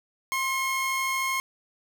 45% pulse tone pair together, 1056 / 2165 Hz, C6 / C#7, +16 / -41 cents, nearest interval octave, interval 1243 cents, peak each -28 dBFS, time 0.32-1.4 s, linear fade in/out 0 ms, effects none

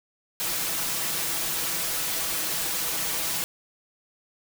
white noise with comb filter, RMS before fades -28 dBFS, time 0.4-3.44 s, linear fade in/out 0 ms, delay 6.1 ms, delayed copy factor +0.65, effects none

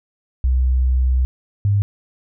sine tone pair in turn, 63.7 / 101.12 Hz, C2 / G#2, -46 / -46 cents, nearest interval minor sixth, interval 800 cents, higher second, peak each -13 dBFS, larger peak neither, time 0.44-1.25 / 1.65-1.82 s, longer first, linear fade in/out 0 ms, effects none

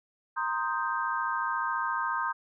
sine chord, C minor seventh, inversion third, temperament equal, 932.3 / 1046.5 / 1244.5 / 1568 Hz, Bb5 / C6 / Eb6 / G6, 0 / 0 / 0 / 0 cents, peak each -33 dBFS, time 0.36-2.33 s, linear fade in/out 20 ms, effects none

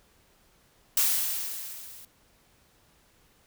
blue noise with level ramp, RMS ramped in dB -22 to -48 dBFS, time 0.97-2.05 s, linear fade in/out 2 ms, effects pink hiss -63 dBFS RMS until 3.46 s

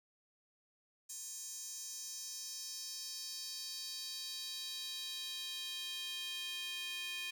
square tone with high-pass filter sweep, 352.8 Hz, F4, 18 cents sharp, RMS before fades -44 dBFS, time 1.09-7.31 s, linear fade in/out 10 ms, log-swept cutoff 6900 to 2700 Hz, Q 3.3, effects none

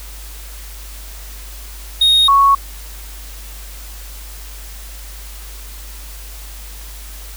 triangle / sine tone pair in turn, 3729 / 1108.6 Hz, A#7 / C#6, 0 / 0 cents, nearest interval octave + major sixth, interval 2100 cents, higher first, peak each -7 dBFS, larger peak neither, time 2.01-2.28 / 2.28-2.55 s, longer neither, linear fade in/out 5 ms, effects added 50 Hz sine -31 dBFS peak until 7.36 s + white hiss -37 dBFS RMS until 7.36 s

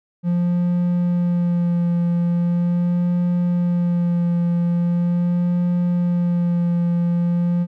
triangle tone with vibrato, 174.2 Hz, F3, 4 cents flat, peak -14 dBFS, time 0.23-7.67 s, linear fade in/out 50 ms, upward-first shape sine, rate 0.41 Hz, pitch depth 18 cents each way, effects none

